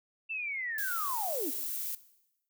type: linear sweep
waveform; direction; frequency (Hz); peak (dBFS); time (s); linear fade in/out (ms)
sine; down; 2700 to 240.6; -33; 0.29-1.51; 20
type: noise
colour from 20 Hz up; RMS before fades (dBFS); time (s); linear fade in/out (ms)
violet; -36; 0.78-1.95; 2
effects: noise-tail reverb RT60 0.9 s tail -17 dB re dry